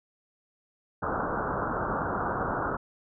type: low-pass noise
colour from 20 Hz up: white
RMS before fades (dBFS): -30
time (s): 1.02-2.77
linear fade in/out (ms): 10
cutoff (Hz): 1500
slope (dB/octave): 96
effects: none